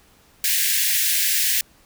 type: high-pass noise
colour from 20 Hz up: white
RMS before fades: -20 dBFS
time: 0.44-1.61 s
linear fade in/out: 2 ms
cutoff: 1600 Hz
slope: 96 dB/octave
effects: pink hiss -55 dBFS RMS until 1.85 s